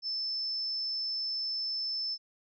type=tone; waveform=sine; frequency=5274 Hz; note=E8; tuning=in tune; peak=-31 dBFS; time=0.02-2.18 s; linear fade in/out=50 ms; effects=none